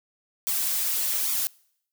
blue noise with flanger, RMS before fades -26 dBFS, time 0.47-1.47 s, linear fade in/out 0 ms, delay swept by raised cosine 0.85 to 6.75 ms, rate 1.2 Hz, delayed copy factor +0.65, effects noise-tail reverb RT60 0.7 s tail -25 dB re dry

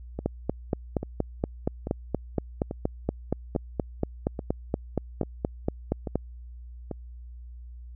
two click trains, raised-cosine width 2 ms, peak -18 / -11 dBFS, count 9 / 26, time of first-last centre 0.19-6.913 / 0.26-6.156 s, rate 1.19 / 4.24 Hz, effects added 60 Hz sine -40 dBFS peak until 7.95 s

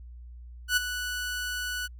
sawtooth tone with ADSR envelope, 1480 Hz, F#6, in tune, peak -16 dBFS, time 0.68-1.88 s, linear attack 87 ms, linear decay 17 ms, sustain -11 dB, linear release 27 ms, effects added 60 Hz sine -42 dBFS peak until 1.99 s + Opus 48 kbps

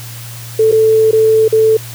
sine tone with dropouts, 440 Hz, A4, in tune, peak -6 dBFS, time 0.59-1.77 s, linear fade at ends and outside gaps 5 ms, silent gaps 0.715-0.723 / 1.112-1.129 / 1.481-1.525 s, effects added 117 Hz sine -28 dBFS peak until 1.94 s + white hiss -32 dBFS RMS until 1.94 s

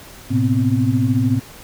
sine tone cluster, 109.5 / 128 / 246.1 / 259.7 Hz, A2 / C3 / B3 / C4, -8 / -38 / -6 / -13 cents, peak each -18 / -21 / -23 / -18 dBFS, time 0.3-1.4 s, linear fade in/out 20 ms, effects pink hiss -40 dBFS RMS until 1.63 s

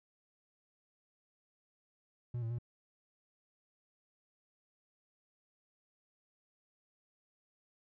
triangle tone with pitch steps, 121 / 114.1 / 119.5 Hz, B2 / A#2 / A#2, -35 / -37 / +43 cents, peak -33 dBFS, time 2.34-2.586 s, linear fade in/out 5 ms, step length 82 ms, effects none

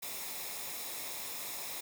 white noise with comb filter, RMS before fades -41 dBFS, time 0.02-1.81 s, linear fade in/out 10 ms, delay 0.66 ms, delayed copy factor -0.55, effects none

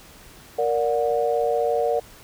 sine chord, Bb augmented, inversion none, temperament just, 466.2 / 582.7 / 728.4 Hz, Bb4 / D5 / F#5, 0 / -14 / -27 cents, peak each -22 / -24 / -25 dBFS, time 0.58-2 s, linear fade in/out 10 ms, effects pink hiss -47 dBFS RMS until 2.23 s

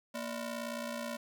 sawtooth ring-modulated tone, 410.5 Hz, G#4, 20 cents flat, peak -30 dBFS, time 0.14-1.17 s, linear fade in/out 10 ms, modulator 176 Hz, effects 12-bit

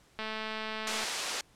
click train, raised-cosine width 0.3 ms, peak -21 dBFS, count 186, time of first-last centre 0.19-1.039 s, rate 218 Hz
white band-pass noise, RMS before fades -35 dBFS, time 0.87-1.41 s, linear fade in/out 2 ms, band 380 to 6500 Hz, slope 12 dB/octave
effects pink hiss -63 dBFS RMS until 1.55 s + low-pass 10000 Hz 12 dB/octave

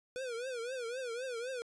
square tone with vibrato, 491.3 Hz, B4, 9 cents flat, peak -38 dBFS, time 0.16-1.62 s, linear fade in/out 0 ms, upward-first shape triangle, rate 3.9 Hz, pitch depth 160 cents each way, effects resampled to 22050 Hz

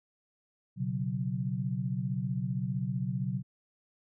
sine chord, B suspended second, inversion none, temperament just, 123.47 / 138.9 / 185.21 Hz, B2 / C#3 / F#3, 0 / +4 / +2 cents, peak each -34 dBFS, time 0.76-3.43 s, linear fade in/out 50 ms, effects none

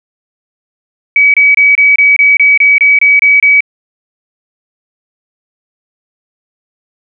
sine tone bursts, 2275 Hz, C#7, 44 cents sharp, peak -3 dBFS, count 12, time 1.16-3.606 s, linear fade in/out 2 ms, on 180 ms, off 26 ms, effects none

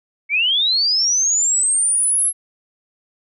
sine linear sweep, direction up, 2195 to 11170 Hz, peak -14 dBFS, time 0.29-2.33 s, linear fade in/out 50 ms, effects none

